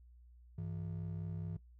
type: ring-modulated tone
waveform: triangle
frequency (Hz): 130.81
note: C3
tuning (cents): 0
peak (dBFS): -34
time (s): 0.58-1.57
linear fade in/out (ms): 2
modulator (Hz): 32.4
effects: noise-tail reverb RT60 0.1 s tail -18 dB re dry + added 60 Hz sine -57 dBFS peak until 1.79 s